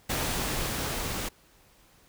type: noise with level ramp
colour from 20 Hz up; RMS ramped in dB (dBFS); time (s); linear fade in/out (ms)
pink; -29 to -33; 0.09-1.29; 10
effects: pink hiss -60 dBFS RMS until 2.08 s